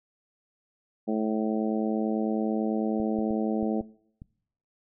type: harmonic tone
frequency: 109.1 Hz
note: A2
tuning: 14 cents flat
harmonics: 2 / 3 / 4 / 5 / 6 / 7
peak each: -27 / -31 / -33 / -35 / -37 / -38 dBFS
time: 1.07-3.82 s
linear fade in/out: 20 ms
type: clicks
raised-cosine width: 5 ms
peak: -30 dBFS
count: 6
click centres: 3 / 3.188 / 3.307 / 3.629 / 3.809 / 4.219 s
effects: noise-tail reverb RT60 0.7 s tail -22 dB re dry